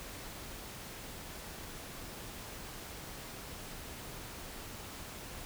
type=silence; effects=pink hiss -46 dBFS RMS until 5.45 s